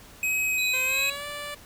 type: tone with vibrato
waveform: square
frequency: 2530 Hz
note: D#7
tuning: 28 cents sharp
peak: -24 dBFS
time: 0.23-1.1 s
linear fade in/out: 2 ms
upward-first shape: sine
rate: 1.7 Hz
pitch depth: 9 cents each way
type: tone with tremolo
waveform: sine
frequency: 3951 Hz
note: B7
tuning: in tune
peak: -29 dBFS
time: 0.58-1.22 s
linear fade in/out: 2 ms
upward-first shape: sine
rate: 2.8 Hz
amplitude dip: 95%
type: tone with pitch glide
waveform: 10% pulse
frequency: 517 to 583.7 Hz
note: C5 to D5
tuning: -21 to -11 cents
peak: -25 dBFS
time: 0.73-1.55 s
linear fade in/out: 10 ms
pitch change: +210 cents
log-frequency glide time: 0.84-1.25 s
effects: pink hiss -49 dBFS RMS until 1.65 s